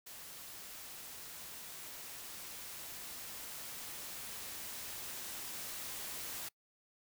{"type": "noise with level ramp", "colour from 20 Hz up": "white", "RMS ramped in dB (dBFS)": [-50, -43], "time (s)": [0.06, 6.49], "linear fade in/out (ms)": 10, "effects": ["noise-tail reverb RT60 0.1 s tail -24 dB re dry"]}